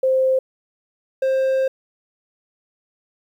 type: tone pair in turn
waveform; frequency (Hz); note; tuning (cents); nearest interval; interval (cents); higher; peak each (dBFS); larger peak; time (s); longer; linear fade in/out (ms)
sine / triangle; 523.3 / 529.1; C5 / C5; 0 / +19; unison; 19; second; -14; neither; 0.03-0.39 / 1.22-1.68; second; 5
effects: 9-bit